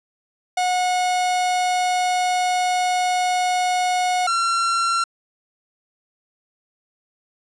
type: tone pair in turn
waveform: 45% pulse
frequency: 728 / 1363.2 Hz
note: F#5 / F6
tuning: -28 / -42 cents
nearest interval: major seventh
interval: 1086 cents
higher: second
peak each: -18 dBFS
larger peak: neither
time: 0.57-4.27 / 4.27-5.04 s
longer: first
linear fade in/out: 5 ms
effects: resampled to 22050 Hz